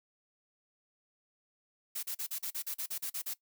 blue noise bursts, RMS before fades -37 dBFS, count 12, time 1.95-3.339 s, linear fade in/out 10 ms, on 80 ms, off 39 ms, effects noise-tail reverb RT60 0.1 s tail -19 dB re dry

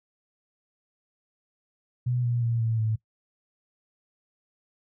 sine tone with pitch steps, 123.47 / 119.96 / 116.54 / 113.22 / 110 Hz, B2 / B2 / A#2 / A2 / A2, 0 / -50 / 0 / +50 / 0 cents, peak -23 dBFS, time 2.06-2.96 s, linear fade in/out 10 ms, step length 180 ms, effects noise-tail reverb RT60 0.1 s tail -20 dB re dry

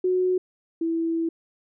sine tone pair in turn, 367.1 / 329.7 Hz, F#4 / E4, -14 / 0 cents, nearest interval major second, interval 186 cents, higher first, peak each -19 / -22 dBFS, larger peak first, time 0.04-0.38 / 0.81-1.29 s, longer second, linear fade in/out 5 ms, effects none

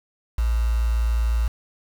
sine tone with quantisation, 57 Hz, A#1, 38 cents flat, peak -18 dBFS, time 0.38-1.48 s, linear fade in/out 5 ms, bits 6, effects none

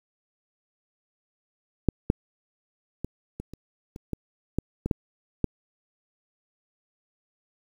clicks, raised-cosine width 3 ms, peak -6 / -6 / -17 / -21 / -27 / -26 / -16 / -11 / -14 / -9 / -9 dBFS, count 11, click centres 1.887 / 2.101 / 3.046 / 3.4 / 3.536 / 3.961 / 4.133 / 4.586 / 4.86 / 4.912 / 5.443 s, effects 8-bit

